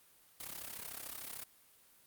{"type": "noise with amplitude modulation", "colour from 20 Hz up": "white", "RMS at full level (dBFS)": -42, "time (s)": [0.4, 1.44], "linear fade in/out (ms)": 2, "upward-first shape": "sine", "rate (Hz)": 33.4, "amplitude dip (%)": 80, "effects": ["white hiss -65 dBFS RMS until 2.06 s", "Opus 32 kbps"]}